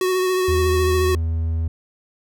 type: tone with vibrato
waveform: square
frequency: 370 Hz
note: F#4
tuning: in tune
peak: -18 dBFS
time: 0.01-1.15 s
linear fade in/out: 2 ms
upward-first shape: triangle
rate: 14 Hz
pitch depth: 25 cents each way
type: tone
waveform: triangle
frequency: 81.5 Hz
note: E2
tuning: 19 cents flat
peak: -17 dBFS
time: 0.48-1.68 s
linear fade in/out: 5 ms
effects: none